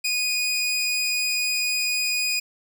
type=tone; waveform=20% pulse; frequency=2476 Hz; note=D#7; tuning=9 cents flat; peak=-17 dBFS; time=0.04-2.4 s; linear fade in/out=10 ms; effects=none